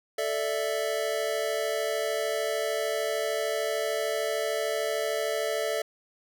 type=chord; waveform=square; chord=A suspended fourth; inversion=none; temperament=just; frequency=440 / 586.7 / 660 Hz; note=A4 / D5 / E5; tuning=0 / -2 / +2 cents; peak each=-32 dBFS; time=0.18-5.82 s; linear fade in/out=5 ms; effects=none